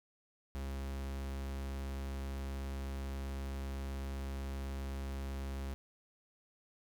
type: tone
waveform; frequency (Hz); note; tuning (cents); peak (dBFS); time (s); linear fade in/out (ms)
45% pulse; 67.8; C#2; -38; -38; 0.55-5.74; 0
effects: none